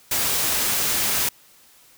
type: noise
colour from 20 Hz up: white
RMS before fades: -22 dBFS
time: 0.11-1.29 s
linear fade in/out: 5 ms
effects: white hiss -53 dBFS RMS until 1.97 s